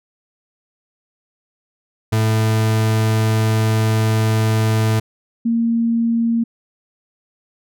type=tone pair in turn; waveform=40% pulse / sine; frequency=110 / 231.1 Hz; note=A2 / A#3; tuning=0 / -15 cents; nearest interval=octave + minor second; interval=1285 cents; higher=second; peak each=-13 / -14 dBFS; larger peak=first; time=2.12-5 / 5.45-6.44 s; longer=first; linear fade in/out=10 ms; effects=none